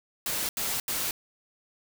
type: noise bursts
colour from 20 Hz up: white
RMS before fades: -30 dBFS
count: 3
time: 0.26-1.11 s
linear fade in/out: 2 ms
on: 230 ms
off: 80 ms
effects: none